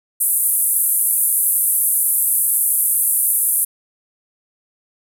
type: band-pass noise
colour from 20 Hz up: white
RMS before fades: -17 dBFS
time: 0.2-3.65 s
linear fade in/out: 10 ms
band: 9400 to 13000 Hz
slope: 48 dB/octave
effects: none